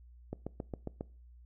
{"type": "click train", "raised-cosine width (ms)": 2, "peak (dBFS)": -24, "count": 6, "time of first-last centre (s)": [0.33, 1.009], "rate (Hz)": 7.36, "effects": ["noise-tail reverb RT60 0.4 s tail -22 dB re dry", "added 60 Hz sine -53 dBFS peak until 1.45 s"]}